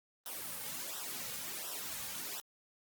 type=noise with flanger; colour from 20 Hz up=white; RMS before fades=-42 dBFS; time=0.26-2.4 s; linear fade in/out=0 ms; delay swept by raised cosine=0.43 to 3.03 ms; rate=1.4 Hz; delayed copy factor=-0.85; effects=Opus 24 kbps